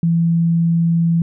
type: tone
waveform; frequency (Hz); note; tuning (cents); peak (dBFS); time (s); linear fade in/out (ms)
sine; 167.4; E3; +27; -12; 0.03-1.22; 2
effects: none